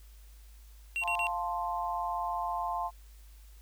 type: tone bursts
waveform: triangle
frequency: 2744 Hz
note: F7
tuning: 31 cents flat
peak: -28 dBFS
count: 3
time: 0.96-1.269 s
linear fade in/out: 0 ms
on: 77 ms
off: 39 ms
type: chord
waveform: sine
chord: F major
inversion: none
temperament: equal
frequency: 698.5 / 880 / 1046.5 Hz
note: F5 / A5 / C6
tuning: 0 / 0 / 0 cents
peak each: -35 dBFS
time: 1.01-2.91 s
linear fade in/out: 50 ms
effects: added 52 Hz sine -50 dBFS peak until 3.61 s + white hiss -63 dBFS RMS until 3.61 s